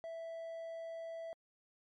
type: tone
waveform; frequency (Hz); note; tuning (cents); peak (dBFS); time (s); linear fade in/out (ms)
triangle; 659.3; E5; 0; -40; 0.04-1.33; 0
effects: MP3 48 kbps